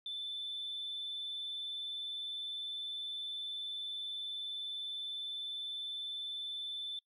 sine tone with vibrato, 3520 Hz, A7, in tune, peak -37 dBFS, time 0.06-6.99 s, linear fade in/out 2 ms, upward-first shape square, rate 20 Hz, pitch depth 15 cents each way, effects noise-tail reverb RT60 0.1 s tail -23 dB re dry + tanh soft clip ceiling -34 dBFS

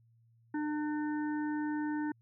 harmonic tone, 300 Hz, D4, 37 cents sharp, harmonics 1 / 3 / 5 / 6, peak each -32 / -42 / -46 / -48 dBFS, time 0.54-2.12 s, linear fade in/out 5 ms, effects added 115 Hz sine -63 dBFS peak until 2.21 s

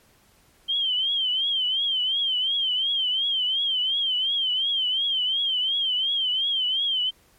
sine tone with vibrato, 3136 Hz, G7, in tune, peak -21 dBFS, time 0.68-7.11 s, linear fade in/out 20 ms, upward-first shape triangle, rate 2.8 Hz, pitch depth 120 cents each way, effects pink hiss -59 dBFS RMS until 7.38 s + MP3 64 kbps

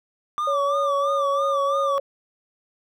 triangle tone with vibrato, 1174.7 Hz, D6, in tune, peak -20 dBFS, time 0.38-1.98 s, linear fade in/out 0 ms, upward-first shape sine, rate 3 Hz, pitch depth 77 cents each way
sine tone with pitch glide, 562 to 553.6 Hz, C#5 to C#5, +24 to -2 cents, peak -22 dBFS, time 0.47-2 s, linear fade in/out 5 ms, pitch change -26 cents, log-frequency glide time 0.74-1.44 s
effects none

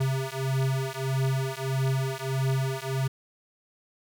square beating tone pair, 132.4 / 134 Hz, C3 / C3, +21 / +42 cents, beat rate 1.6 Hz, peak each -29 dBFS, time 0-3.08 s, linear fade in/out 10 ms, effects none

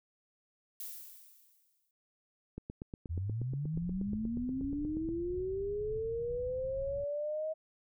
violet noise with exponential decay, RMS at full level -41 dBFS, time 0.8-1.91 s, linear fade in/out 2 ms, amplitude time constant 240 ms
click train, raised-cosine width 3 ms, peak -28 dBFS, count 22, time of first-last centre 2.58-5.089 s, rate 8.37 Hz
sine linear sweep, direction up, 79 to 635 Hz, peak -33 dBFS, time 3.09-7.54 s, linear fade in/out 20 ms
pink low-pass noise, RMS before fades -46 dBFS, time 3.74-7.04 s, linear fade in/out 2 ms, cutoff 140 Hz, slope 24 dB/octave
effects none

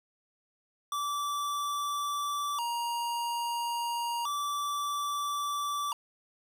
square tone with vibrato, 1046.5 Hz, C6, in tune, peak -31 dBFS, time 0.92-5.93 s, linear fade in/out 2 ms, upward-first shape square, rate 0.3 Hz, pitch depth 180 cents each way, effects none

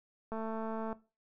click train, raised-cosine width 1 ms, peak -26 dBFS, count 136, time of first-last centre 0.32-0.928 s, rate 222 Hz, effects noise-tail reverb RT60 0.3 s tail -18 dB re dry

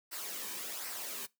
white noise with flanger, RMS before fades -41 dBFS, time 0.11-1.27 s, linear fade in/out 20 ms, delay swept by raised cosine 0.29 to 1.49 ms, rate 1.3 Hz, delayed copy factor -0.55, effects noise-tail reverb RT60 0.2 s tail -22 dB re dry + high-pass 200 Hz 12 dB/octave

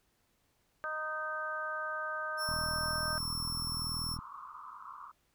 harmonic tone, 310 Hz, D#4, 6 cents flat, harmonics 2 / 3 / 4 / 5, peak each -42 / -47 / -38 / -38 dBFS, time 0.84-3.18 s, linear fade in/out 0 ms
sawtooth tone, 5400 Hz, E8, 41 cents sharp, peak -33 dBFS, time 2.37-4.18 s, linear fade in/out 50 ms
white band-pass noise, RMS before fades -48 dBFS, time 2.4-5.12 s, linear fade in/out 20 ms, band 980 to 1300 Hz, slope 96 dB/octave
click train, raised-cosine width 5 ms, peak -30 dBFS, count 70, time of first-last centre 2.49-4.19 s, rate 40.6 Hz
effects pink hiss -74 dBFS RMS until 5.34 s

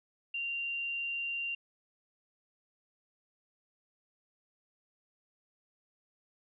sine tone, 2773 Hz, F7, 13 cents flat, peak -33 dBFS, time 0.34-1.55 s, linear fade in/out 5 ms, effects none

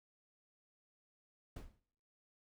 brown noise with exponential decay, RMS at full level -40 dBFS, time 1.56-1.8 s, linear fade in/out 5 ms, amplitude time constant 52 ms, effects noise-tail reverb RT60 0.6 s tail -20 dB re dry

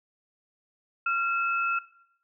sine tone pair together, 1377.3 / 2600 Hz, F6 / E7, -24 / -24 cents, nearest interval major seventh, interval 1100 cents, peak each -24 / -30 dBFS, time 1.06-1.79 s, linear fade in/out 5 ms, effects noise-tail reverb RT60 0.7 s tail -18 dB re dry

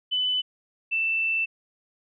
sine tone pair in turn, 3004 / 2663 Hz, F#7 / E7, +26 / +17 cents, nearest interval major second, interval 209 cents, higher first, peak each -22 dBFS, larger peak neither, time 0.11-0.42 / 0.91-1.46 s, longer second, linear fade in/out 20 ms, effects none

